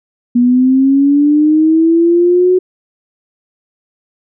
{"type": "linear sweep", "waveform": "sine", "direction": "up", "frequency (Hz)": [240, 370], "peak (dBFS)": -6, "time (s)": [0.35, 2.59], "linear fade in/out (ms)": 10, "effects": []}